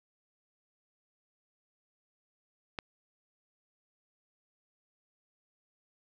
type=click; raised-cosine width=0.3 ms; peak=-19 dBFS; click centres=2.788 s; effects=none